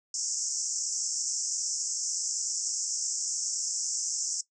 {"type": "band-pass noise", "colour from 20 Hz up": "white", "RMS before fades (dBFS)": -32, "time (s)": [0.14, 4.41], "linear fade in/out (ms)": 2, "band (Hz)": [5300, 7800], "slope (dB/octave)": 96, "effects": ["noise-tail reverb RT60 0.1 s tail -17 dB re dry"]}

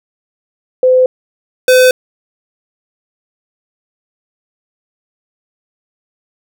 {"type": "tone pair in turn", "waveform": ["sine", "square"], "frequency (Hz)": [511, 508.4], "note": ["C5", "C5"], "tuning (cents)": [-41, -50], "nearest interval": "unison", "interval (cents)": 9, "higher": "first", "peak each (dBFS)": -5, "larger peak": "neither", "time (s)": [[0.83, 1.06], [1.68, 1.91]], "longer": "neither", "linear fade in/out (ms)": 2, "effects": []}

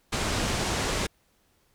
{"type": "low-pass noise", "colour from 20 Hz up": "pink", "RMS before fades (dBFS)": -28, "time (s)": [0.12, 1.07], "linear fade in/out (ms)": 10, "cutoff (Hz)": 8700, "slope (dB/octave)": 24, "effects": ["pink hiss -67 dBFS RMS until 1.74 s"]}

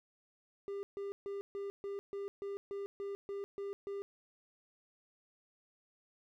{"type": "tone bursts", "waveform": "triangle", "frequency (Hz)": 399, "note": "G4", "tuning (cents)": 31, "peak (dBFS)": -36, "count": 12, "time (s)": [0.68, 4.02], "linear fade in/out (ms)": 0, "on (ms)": 150, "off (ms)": 140, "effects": []}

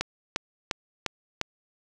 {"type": "click train", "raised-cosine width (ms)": 0.2, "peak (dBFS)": -9, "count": 5, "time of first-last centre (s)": [0.01, 1.414], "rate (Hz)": 2.85, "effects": []}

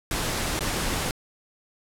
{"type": "noise with dropouts", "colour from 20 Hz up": "pink", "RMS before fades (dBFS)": -27, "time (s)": [0.11, 1.11], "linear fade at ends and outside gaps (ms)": 1, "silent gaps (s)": [0.592, 0.607], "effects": ["low-pass 12000 Hz 12 dB/octave"]}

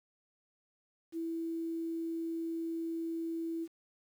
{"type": "tone with quantisation", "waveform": "sine", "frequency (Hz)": 330, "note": "E4", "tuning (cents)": 2, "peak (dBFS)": -34, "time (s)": [1.12, 3.68], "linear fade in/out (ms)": 50, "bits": 10, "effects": []}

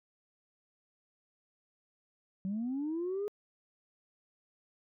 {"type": "linear sweep", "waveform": "sine", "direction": "up", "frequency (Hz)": [184.6, 420.7], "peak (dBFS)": -31, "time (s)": [2.45, 3.28], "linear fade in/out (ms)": 0, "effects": ["tanh soft clip ceiling -29 dBFS"]}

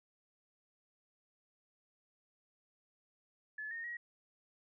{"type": "tone with pitch steps", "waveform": "sine", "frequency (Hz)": [1721, 1841, 1902], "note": ["A6", "A#6", "A#6"], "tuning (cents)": [-39, -22, 34], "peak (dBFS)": -40, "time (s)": [3.58, 3.97], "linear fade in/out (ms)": 5, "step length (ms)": 130, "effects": []}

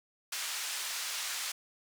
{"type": "band-pass noise", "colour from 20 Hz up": "white", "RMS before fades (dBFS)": -37, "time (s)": [0.32, 1.52], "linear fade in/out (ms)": 5, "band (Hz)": [1100, 7700], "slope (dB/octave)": 12, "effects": []}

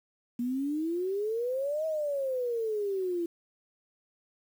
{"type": "exponential two-way sweep", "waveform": "sine", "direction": "up then down", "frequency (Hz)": [236.1, 643, 335.1], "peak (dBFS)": -28, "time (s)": [0.39, 3.26], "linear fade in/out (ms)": 5, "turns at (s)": 1.86, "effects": ["9-bit"]}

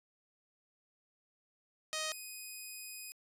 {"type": "tone pair in turn", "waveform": "5% pulse", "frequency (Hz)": [625, 2500], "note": ["D#5", "D#7"], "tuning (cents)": [8, 8], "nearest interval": "2 octaves", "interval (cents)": 2400, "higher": "second", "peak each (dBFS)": [-24, -34], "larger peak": "first", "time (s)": [[1.93, 2.12], [2.12, 3.12]], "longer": "second", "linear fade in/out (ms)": 0, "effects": ["resampled to 32000 Hz"]}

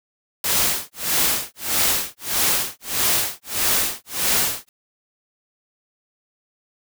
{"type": "noise with tremolo", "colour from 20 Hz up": "white", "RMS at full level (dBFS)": -18, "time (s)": [0.44, 4.69], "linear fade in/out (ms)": 2, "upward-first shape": "sine", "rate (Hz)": 1.6, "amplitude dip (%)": 100, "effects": []}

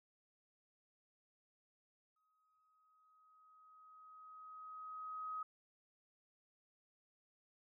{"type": "tone with exponential growth", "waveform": "sine", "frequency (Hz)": 1263, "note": "D#6", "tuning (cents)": 26, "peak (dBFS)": -40, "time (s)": [2.16, 5.43], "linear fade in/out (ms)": 5, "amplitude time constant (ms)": 710, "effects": []}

